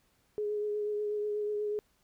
sine tone with vibrato, 418.4 Hz, G#4, 13 cents sharp, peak -30 dBFS, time 0.38-1.79 s, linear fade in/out 0 ms, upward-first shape triangle, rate 8.2 Hz, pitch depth 22 cents each way, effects pink hiss -71 dBFS RMS until 2.03 s

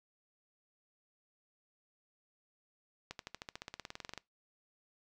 accelerating click train, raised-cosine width 0.2 ms, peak -25 dBFS, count 19, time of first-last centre 3.11-4.177 s, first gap 82 ms, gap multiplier 0.96, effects noise-tail reverb RT60 0.2 s tail -22 dB re dry

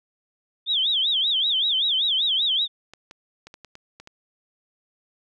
sine tone with vibrato, 3434 Hz, A7, 43 cents flat, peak -19 dBFS, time 0.66-2.68 s, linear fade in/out 50 ms, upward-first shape sine, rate 5.2 Hz, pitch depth 210 cents each way
clicks, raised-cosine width 0.2 ms, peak -25 dBFS, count 8, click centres 2.936 / 3.111 / 3.47 / 3.541 / 3.647 / 3.754 / 4 / 4.074 s
effects none

